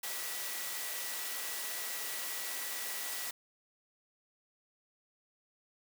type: tone in noise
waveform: sine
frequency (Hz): 1942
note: B6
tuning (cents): -30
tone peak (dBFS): -48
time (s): 0.03-3.31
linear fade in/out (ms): 5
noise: white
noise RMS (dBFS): -39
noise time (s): 0.03-3.31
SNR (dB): -12
effects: high-pass 400 Hz 12 dB/octave